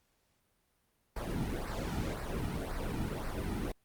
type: noise with flanger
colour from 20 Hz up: brown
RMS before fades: -36 dBFS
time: 1.16-3.72 s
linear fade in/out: 5 ms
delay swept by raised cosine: 0.3 to 1.9 ms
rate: 1.9 Hz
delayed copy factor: -0.65
effects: pink hiss -75 dBFS RMS until 3.84 s + Opus 48 kbps